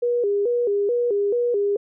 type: tone with vibrato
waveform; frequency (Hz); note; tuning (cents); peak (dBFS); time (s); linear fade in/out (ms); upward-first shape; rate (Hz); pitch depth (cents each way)
sine; 441.9; A4; +7; -18; 0.02-1.77; 10; square; 2.3; 150
effects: none